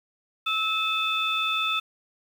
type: tone cluster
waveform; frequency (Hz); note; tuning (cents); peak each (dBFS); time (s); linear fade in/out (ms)
sine; 1303 / 2595 / 3541; E6 / E7 / A7; -20 / -28 / +10; -27; 0.46-1.8; 10
effects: tanh soft clip ceiling -14 dBFS + 8-bit